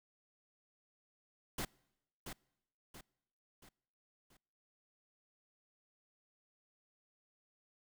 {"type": "noise with echo", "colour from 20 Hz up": "pink", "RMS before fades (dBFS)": -39, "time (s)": [1.58, 1.65], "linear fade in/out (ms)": 5, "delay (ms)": 680, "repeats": 4, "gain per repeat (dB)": -7, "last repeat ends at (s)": 4.37, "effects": ["noise-tail reverb RT60 0.9 s tail -26 dB re dry"]}